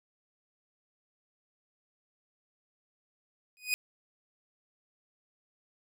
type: tone with exponential growth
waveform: sawtooth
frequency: 2489 Hz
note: D#7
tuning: in tune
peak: -20 dBFS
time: 3.57-3.74 s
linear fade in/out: 0 ms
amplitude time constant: 36 ms
effects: none